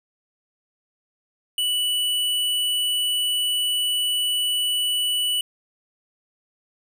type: tone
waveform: square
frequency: 2960 Hz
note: F#7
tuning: in tune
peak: -21 dBFS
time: 1.58-5.41 s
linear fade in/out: 2 ms
effects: none